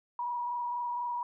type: tone with frequency modulation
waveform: sine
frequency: 966 Hz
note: B5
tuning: 39 cents flat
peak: -31 dBFS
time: 0.19-1.23 s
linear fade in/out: 2 ms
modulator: 24.1 Hz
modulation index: 0.91
effects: none